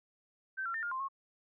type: tone with pitch steps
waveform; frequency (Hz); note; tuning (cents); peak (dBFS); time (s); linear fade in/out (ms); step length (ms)
sine; 1549 / 1364 / 1802 / 1413 / 1047 / 1089; G6 / F6 / A6 / F6 / C6 / C#6; -21 / -41 / +41 / +20 / +1 / -31; -34; 0.57-1.086; 20; 86
effects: none